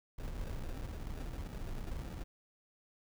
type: noise with sample-and-hold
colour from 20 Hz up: brown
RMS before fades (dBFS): -41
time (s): 0.18-2.24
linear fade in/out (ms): 10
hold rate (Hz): 1050
effects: none